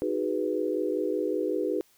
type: chord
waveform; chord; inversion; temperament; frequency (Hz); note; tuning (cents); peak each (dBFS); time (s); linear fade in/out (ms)
sine; G# minor seventh; second; equal; 311.1 / 370 / 415.3 / 493.9; D#4 / F#4 / G#4 / B4; 0 / 0 / 0 / 0; -31; 0.02-1.81; 0
effects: white hiss -63 dBFS RMS until 1.97 s